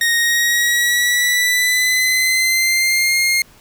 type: tone with pitch glide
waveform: sawtooth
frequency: 1864.7 to 2130 Hz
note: A#6 to C7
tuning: 0 to +30 cents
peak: -10 dBFS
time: 0.01-3.42 s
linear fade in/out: 2 ms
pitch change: +230 cents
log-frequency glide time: 0.16-3.17 s
effects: pink hiss -48 dBFS RMS until 3.6 s